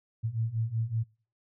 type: beating tone pair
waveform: sine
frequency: 110.2 / 115.5 Hz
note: A2 / A#2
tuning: +3 / -16 cents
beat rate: 5.3 Hz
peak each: -32 / -30 dBFS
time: 0.23-1.04 s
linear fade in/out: 20 ms
effects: noise-tail reverb RT60 0.4 s tail -25 dB re dry